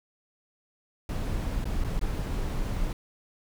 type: noise with dropouts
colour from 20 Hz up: brown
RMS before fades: -29 dBFS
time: 1.09-2.93 s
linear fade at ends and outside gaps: 2 ms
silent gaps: 1.643-1.654 / 1.84-1.845 / 1.994-2.012 s
effects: none